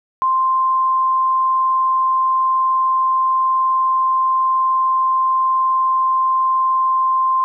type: tone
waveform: sine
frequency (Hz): 1046.5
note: C6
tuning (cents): 0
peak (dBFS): -13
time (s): 0.22-7.44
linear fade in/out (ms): 0
effects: none